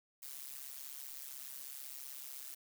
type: noise with amplitude modulation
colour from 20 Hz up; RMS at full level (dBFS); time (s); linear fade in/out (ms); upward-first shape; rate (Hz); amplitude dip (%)
blue; -44; 0.22-2.55; 10; sine; 136; 90
effects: none